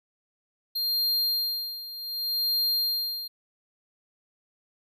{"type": "tone with tremolo", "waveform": "square", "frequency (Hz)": 4200, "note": "C8", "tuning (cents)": 6, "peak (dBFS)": -23, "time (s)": [0.75, 3.28], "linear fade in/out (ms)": 10, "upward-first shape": "sine", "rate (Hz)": 0.66, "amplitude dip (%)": 80, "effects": []}